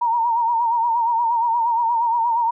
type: tone with vibrato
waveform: sine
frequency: 932.3 Hz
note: A#5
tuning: in tune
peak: -16 dBFS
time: 0.01-2.51 s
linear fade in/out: 10 ms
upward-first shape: triangle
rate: 8.5 Hz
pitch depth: 77 cents each way
effects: none